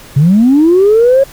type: linear sweep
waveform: sine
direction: up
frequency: 130 to 554.4 Hz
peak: -3 dBFS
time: 0.16-1.24 s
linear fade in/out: 10 ms
effects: tanh soft clip ceiling 0 dBFS + pink hiss -35 dBFS RMS until 1.32 s